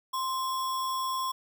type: tone with sample-and-hold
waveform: sine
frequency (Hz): 1046.5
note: C6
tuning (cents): 0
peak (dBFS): -28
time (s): 0.13-1.32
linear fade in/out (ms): 10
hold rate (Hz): 4410
effects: none